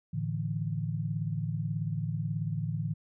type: chord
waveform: sine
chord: A suspended fourth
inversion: none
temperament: just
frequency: 110 / 146.67 / 165 Hz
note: A2 / D3 / E3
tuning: 0 / -2 / +2 cents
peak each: -34 dBFS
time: 0.13-2.94 s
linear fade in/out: 10 ms
effects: none